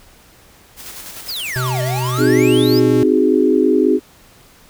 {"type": "noise with tremolo", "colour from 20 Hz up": "white", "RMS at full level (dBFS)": -32, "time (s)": [0.76, 2.26], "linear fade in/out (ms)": 50, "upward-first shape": "square", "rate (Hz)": 10, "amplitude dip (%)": 35}
{"type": "exponential two-way sweep", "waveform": "square", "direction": "down then up", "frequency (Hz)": [5280, 588, 5280], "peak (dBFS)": -23, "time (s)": [1.28, 2.8], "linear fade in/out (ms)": 10, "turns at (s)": 1.82}
{"type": "tone with pitch glide", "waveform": "square", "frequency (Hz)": [127.5, 122.09], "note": ["C3", "B2"], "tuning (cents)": [-44, -19], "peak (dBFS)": -19, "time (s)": [1.56, 3.03], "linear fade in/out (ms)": 0, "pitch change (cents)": -75, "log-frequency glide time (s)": [1.86, 2.61]}
{"type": "chord", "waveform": "sine", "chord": "Ab dominant seventh", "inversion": "first", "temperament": "equal", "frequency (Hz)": [261.6, 311.1, 370, 415.3], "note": ["C4", "Eb4", "Gb4", "Ab4"], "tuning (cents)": [0, 0, 0, 0], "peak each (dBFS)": -16, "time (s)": [2.17, 4], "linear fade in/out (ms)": 50}
{"effects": ["pink hiss -47 dBFS RMS until 4.69 s"]}